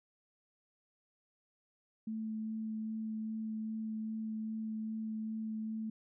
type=tone with vibrato; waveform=sine; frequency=219.3 Hz; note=A3; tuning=6 cents flat; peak=-36 dBFS; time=2.07-5.9 s; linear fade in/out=5 ms; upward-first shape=sine; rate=2.5 Hz; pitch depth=9 cents each way; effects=none